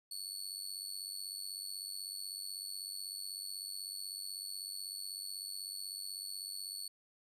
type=tone with amplitude modulation; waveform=25% pulse; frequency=4430 Hz; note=C#8; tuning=2 cents flat; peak=-33 dBFS; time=0.11-6.88 s; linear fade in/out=5 ms; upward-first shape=sine; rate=96.1 Hz; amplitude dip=80%; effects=none